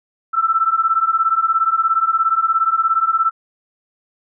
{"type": "beating tone pair", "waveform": "sine", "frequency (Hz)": [1318.5, 1335.5], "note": ["E6", "E6"], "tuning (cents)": [0, 22], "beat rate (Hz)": 17, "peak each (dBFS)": [-17, -16], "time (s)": [0.33, 3.31], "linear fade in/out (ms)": 20, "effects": []}